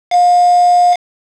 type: tone with quantisation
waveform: sine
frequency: 710 Hz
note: F5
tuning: 28 cents sharp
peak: -6 dBFS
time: 0.1-0.97 s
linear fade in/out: 50 ms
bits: 3
effects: low-pass 5000 Hz 12 dB/octave